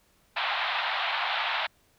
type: band-pass noise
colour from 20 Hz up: pink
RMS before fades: -29 dBFS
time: 0.36-1.67 s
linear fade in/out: 10 ms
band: 690 to 3900 Hz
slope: 48 dB/octave
effects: pink hiss -65 dBFS RMS until 1.98 s